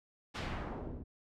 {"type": "noise with low-pass filter sweep", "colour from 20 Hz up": "pink", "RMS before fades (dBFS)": -41, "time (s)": [0.34, 1.04], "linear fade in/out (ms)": 20, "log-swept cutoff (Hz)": [4800, 240], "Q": 0.86, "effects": []}